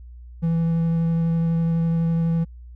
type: tone with vibrato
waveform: triangle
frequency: 165.7 Hz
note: E3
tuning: 9 cents sharp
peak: -16 dBFS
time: 0.42-2.45 s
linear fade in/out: 20 ms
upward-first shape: sine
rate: 12 Hz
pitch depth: 9 cents each way
effects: added 60 Hz sine -38 dBFS peak until 2.75 s